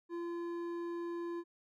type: tone with hard clipping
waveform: triangle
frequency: 342.5 Hz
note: F4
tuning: 34 cents flat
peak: -39 dBFS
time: 0.09-1.44 s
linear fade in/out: 50 ms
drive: 12 dB
effects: none